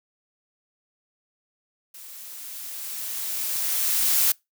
blue noise with level ramp, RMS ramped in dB -43 to -19 dBFS, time 1.94-4.32 s, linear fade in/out 5 ms, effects noise-tail reverb RT60 0.2 s tail -25 dB re dry

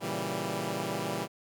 10% pulse chord, A# diminished seventh, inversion none, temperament equal, 116.54 / 138.59 / 164.81 / 196 Hz, A#2 / C#3 / E3 / G3, 0 / 0 / 0 / 0 cents, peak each -30 / -31 / -28 / -27 dBFS, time 0-1.28 s, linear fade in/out 50 ms, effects none

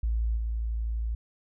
sine tone with level steps, 56.1 Hz, A1, 34 cents sharp, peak -24 / -27 dBFS, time 0.03-1.15 s, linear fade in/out 5 ms, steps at 0.36 s, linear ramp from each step 20 ms, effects none

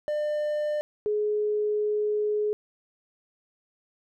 triangle / sine tone pair in turn, 599 / 420.8 Hz, D5 / G#4, +34 / +23 cents, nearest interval tritone, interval 611 cents, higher first, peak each -23 dBFS, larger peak neither, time 0.08-0.81 / 1.06-2.53 s, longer second, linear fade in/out 0 ms, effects none

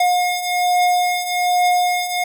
square beating tone pair, 716 / 717.2 Hz, F5 / F5, +43 / +46 cents, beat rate 1.2 Hz, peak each -22 / -17 dBFS, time 0-2.24 s, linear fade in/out 5 ms, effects none

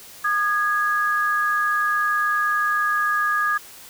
sine tone pair together, 1221.7 / 1661.2 Hz, D#6 / G#6, -32 / 0 cents, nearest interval perfect fourth, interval 532 cents, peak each -21 dBFS, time 0.24-3.58 s, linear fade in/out 10 ms, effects white hiss -43 dBFS RMS until 3.89 s

